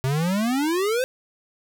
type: exponential sweep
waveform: square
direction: up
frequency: 127.8 to 529 Hz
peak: -21 dBFS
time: 0.04-1.04 s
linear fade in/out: 0 ms
effects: none